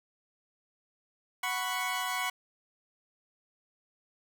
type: chord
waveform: 20% pulse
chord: F# suspended fourth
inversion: none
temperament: equal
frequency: 740 / 987.8 / 1108.7 Hz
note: F#5 / B5 / C#6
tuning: 0 / 0 / 0 cents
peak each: -31 / -30 / -30 dBFS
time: 1.43-2.3 s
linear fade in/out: 5 ms
effects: none